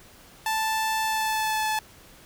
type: tone with pitch glide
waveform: sawtooth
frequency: 880 to 865.9 Hz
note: A5 to A5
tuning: 0 to -28 cents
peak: -20 dBFS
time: 0.46-1.79 s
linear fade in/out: 2 ms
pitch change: -28 cents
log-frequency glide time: 1.01-1.67 s
effects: pink hiss -51 dBFS RMS until 2.25 s